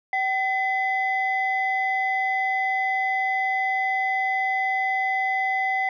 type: tone pair together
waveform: sine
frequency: 766.7 / 2021 Hz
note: G5 / B6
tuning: -39 / +39 cents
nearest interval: octave + perfect fourth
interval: 1678 cents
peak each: -23 dBFS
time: 0.13-5.89 s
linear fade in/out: 2 ms
effects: tanh soft clip ceiling -15 dBFS